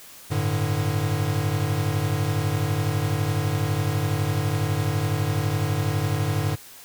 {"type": "chord", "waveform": "square", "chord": "G suspended second", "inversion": "none", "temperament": "equal with one note detuned", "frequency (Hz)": [98, 110, 147.77], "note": ["G2", "A2", "D3"], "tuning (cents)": [0, 0, 11], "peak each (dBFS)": -27, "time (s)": [0.3, 6.56], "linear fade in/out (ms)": 20, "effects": ["white hiss -45 dBFS RMS until 6.84 s"]}